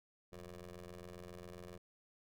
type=ring-modulated tone; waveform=15% pulse; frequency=87.31 Hz; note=F2; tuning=in tune; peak=-40 dBFS; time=0.32-1.78 s; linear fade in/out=10 ms; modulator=272 Hz; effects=none